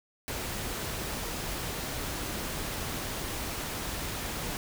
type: noise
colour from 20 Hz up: pink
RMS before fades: -35 dBFS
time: 0.28-4.57 s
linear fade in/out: 0 ms
effects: none